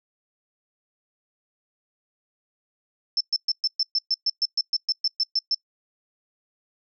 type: tone bursts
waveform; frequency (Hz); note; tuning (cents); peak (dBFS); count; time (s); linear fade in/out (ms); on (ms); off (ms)
sine; 5310; E8; +12; -19; 16; 3.17-5.546; 2; 36; 120
effects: noise-tail reverb RT60 0.1 s tail -25 dB re dry